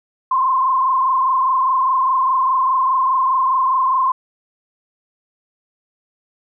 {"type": "tone with frequency modulation", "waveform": "sine", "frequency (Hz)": 1046, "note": "C6", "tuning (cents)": -1, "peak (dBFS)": -13, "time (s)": [0.31, 4.12], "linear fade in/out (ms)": 5, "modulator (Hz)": 24.9, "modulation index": 1.5, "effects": []}